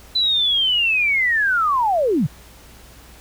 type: linear sweep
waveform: sine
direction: down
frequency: 4025 to 116.54 Hz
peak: -15 dBFS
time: 0.15-2.27 s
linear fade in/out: 10 ms
effects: added 60 Hz sine -46 dBFS peak until 3.2 s + pink hiss -46 dBFS RMS until 3.2 s